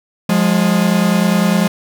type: tone pair together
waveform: 45% pulse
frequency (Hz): 177.1 / 207.1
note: F3 / G#3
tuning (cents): +24 / -5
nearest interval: minor third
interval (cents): 271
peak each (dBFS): -14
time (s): 0.29-1.68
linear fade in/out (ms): 5
effects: none